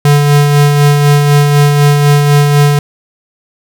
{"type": "tone with tremolo", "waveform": "square", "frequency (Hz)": 145.1, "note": "D3", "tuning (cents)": -21, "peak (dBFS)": -4, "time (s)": [0.05, 2.79], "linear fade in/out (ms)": 2, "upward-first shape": "sine", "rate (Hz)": 4, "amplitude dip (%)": 35, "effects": []}